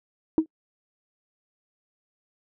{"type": "tone with exponential decay", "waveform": "sine", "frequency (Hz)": 317.6, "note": "D#4", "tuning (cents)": 36, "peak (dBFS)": -10, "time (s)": [0.38, 0.46], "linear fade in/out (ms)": 1, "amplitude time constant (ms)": 17, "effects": ["noise-tail reverb RT60 0.1 s tail -23 dB re dry", "tanh soft clip ceiling -12 dBFS"]}